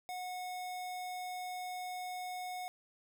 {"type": "tone", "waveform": "square", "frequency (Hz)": 730, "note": "F#5", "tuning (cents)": -24, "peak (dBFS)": -40, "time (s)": [0.09, 2.68], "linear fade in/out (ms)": 0, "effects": []}